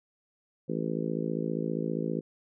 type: harmonic tone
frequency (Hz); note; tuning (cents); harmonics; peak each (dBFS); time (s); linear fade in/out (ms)
55; A1; 0; 3 / 4 / 5 / 6 / 7 / 8 / 9; -34 / -35 / -36 / -37 / -37 / -38 / -39; 0.68-2.21; 20
effects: none